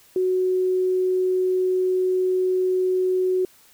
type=tone; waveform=sine; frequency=369.9 Hz; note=F#4; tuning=in tune; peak=-18 dBFS; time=0.16-3.45 s; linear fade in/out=2 ms; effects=white hiss -54 dBFS RMS until 3.73 s